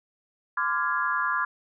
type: chord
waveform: sine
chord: D half-diminished seventh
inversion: third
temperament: equal with one note detuned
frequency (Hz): 1024.4 / 1174.7 / 1396.9 / 1661.2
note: C6 / D6 / F6 / Ab6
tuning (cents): -37 / 0 / 0 / 0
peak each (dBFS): -29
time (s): 0.57-1.45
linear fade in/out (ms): 5
effects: none